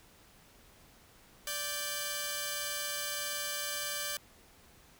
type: tone pair together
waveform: 5% pulse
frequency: 585.3 / 1568 Hz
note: D5 / G6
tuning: -6 / 0 cents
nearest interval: octave + perfect fourth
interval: 1706 cents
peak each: -26 dBFS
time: 1.47-4.17 s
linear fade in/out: 2 ms
effects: pink hiss -60 dBFS RMS until 4.99 s